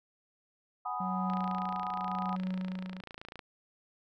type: chord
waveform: sine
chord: G# minor seventh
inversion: third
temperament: equal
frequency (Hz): 740 / 830.6 / 987.8 / 1244.5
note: F#5 / G#5 / B5 / D#6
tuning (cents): 0 / 0 / 0 / 0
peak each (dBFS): -38 / -40 / -40 / -37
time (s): 0.85-2.36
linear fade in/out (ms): 10
type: tone with tremolo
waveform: triangle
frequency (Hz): 185.9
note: F#3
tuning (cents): +8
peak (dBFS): -29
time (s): 1-3.01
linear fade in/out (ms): 5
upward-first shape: triangle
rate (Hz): 0.84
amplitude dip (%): 85
type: click train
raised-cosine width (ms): 0.3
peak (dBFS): -28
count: 60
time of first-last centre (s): 1.3-3.392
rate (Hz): 28.2
effects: none